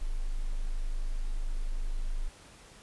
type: tone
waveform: sine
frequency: 25.96 Hz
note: G#0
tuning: in tune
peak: -28 dBFS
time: 0.01-2.29 s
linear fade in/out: 10 ms
effects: pink hiss -54 dBFS RMS until 2.82 s + resampled to 24000 Hz